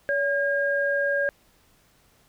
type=tone pair together; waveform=sine; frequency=567 / 1620.5 Hz; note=C#5 / G#6; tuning=+39 / -43 cents; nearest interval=octave + tritone; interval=1818 cents; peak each=-24 dBFS; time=0.09-1.29 s; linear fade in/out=0 ms; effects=pink hiss -61 dBFS RMS until 2.28 s